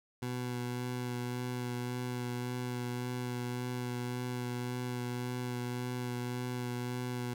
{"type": "tone with vibrato", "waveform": "20% pulse", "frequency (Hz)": 123.47, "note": "B2", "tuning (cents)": 0, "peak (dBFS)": -30, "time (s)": [0.22, 7.34], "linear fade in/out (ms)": 5, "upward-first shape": "sine", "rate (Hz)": 1.8, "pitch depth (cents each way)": 14, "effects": []}